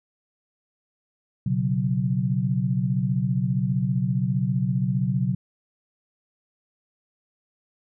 sine chord, B suspended second, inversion none, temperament equal, 123.47 / 138.59 / 185 Hz, B2 / C#3 / F#3, 0 / 0 / 0 cents, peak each -25 dBFS, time 1.46-5.35 s, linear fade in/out 5 ms, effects none

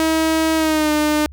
sawtooth tone with pitch glide, 320 to 302 Hz, D#4 to D4, +49 to +48 cents, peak -11 dBFS, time 0-1.26 s, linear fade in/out 0 ms, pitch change -101 cents, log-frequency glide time 0.56-0.92 s, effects added 71 Hz sine -35 dBFS peak until 1.32 s

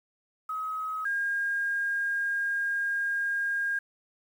sine tone pair in turn, 1272 / 1618 Hz, D#6 / G#6, +38 / -46 cents, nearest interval major third, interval 416 cents, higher second, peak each -30 / -26 dBFS, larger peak second, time 0.49-1.05 / 1.05-3.79 s, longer second, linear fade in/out 5 ms, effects 9-bit

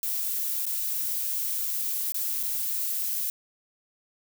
violet noise with dropouts, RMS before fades -29 dBFS, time 0.03-3.3 s, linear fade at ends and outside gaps 1 ms, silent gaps 0.655-0.665 / 2.121-2.144 / 2.43-2.434 s, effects none

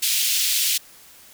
pink high-pass noise, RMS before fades -21 dBFS, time 0.02-0.78 s, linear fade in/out 10 ms, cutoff 2800 Hz, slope 24 dB/octave, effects white hiss -48 dBFS RMS until 1.33 s

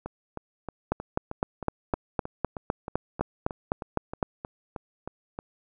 two click trains, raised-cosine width 1 ms, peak -10 / -20 dBFS, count 14 / 18, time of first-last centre 0.92-4.228 / 0.06-5.389 s, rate 3.93 / 3.19 Hz, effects none

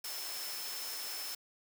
sine tone in noise, 5274 Hz, E8, in tune, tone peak -43 dBFS, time 0.04-1.35 s, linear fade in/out 5 ms, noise white, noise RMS -42 dBFS, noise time 0.04-1.35 s, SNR -4 dB, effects high-pass 400 Hz 12 dB/octave

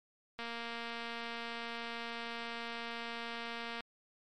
click train, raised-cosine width 0.3 ms, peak -26 dBFS, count 797, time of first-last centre 0.39-3.806 s, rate 233 Hz, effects MP3 64 kbps

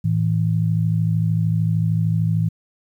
sine tone pair together, 109.36 / 162.6 Hz, A2 / E3, -10 / -23 cents, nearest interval perfect fifth, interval 687 cents, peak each -19 dBFS, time 0.04-2.49 s, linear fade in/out 10 ms, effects 9-bit

